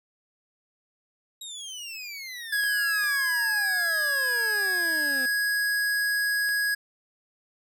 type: exponential sweep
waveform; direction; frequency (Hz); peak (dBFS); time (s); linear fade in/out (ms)
25% pulse; down; 3836 to 253.5; -32; 1.41-5.26; 5
type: tone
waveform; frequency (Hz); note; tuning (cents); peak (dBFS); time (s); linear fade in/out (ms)
square; 1661.2; G#6; 0; -24; 2.52-6.75; 10
type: clicks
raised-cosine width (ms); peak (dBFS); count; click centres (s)
0.3; -29; 3; 2.638 / 3.04 / 6.49
effects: none